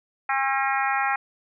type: harmonic tone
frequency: 270.1 Hz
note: C#4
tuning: 45 cents flat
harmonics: 3 / 4 / 5 / 6 / 7 / 8 / 9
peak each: -25 / -30 / -28 / -31 / -29 / -34 / -33 dBFS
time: 0.29-1.16 s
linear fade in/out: 5 ms
effects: none